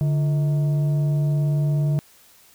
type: tone with frequency modulation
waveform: sine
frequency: 146.83 Hz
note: D3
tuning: in tune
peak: -16 dBFS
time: 0.01-1.99 s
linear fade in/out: 0 ms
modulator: 490 Hz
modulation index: 0.23
effects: tanh soft clip ceiling -15 dBFS + white hiss -53 dBFS RMS until 2.54 s